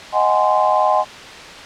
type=chord; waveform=sine; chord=Ab dominant seventh; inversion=second; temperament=just; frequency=623 / 747.5 / 830.6 / 1038.3 Hz; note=Eb5 / Gb5 / Ab5 / C6; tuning=+2 / +17 / 0 / -14 cents; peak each=-18 dBFS; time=0.12-1.05 s; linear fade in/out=50 ms; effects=white hiss -34 dBFS RMS until 1.65 s + low-pass 4000 Hz 12 dB/octave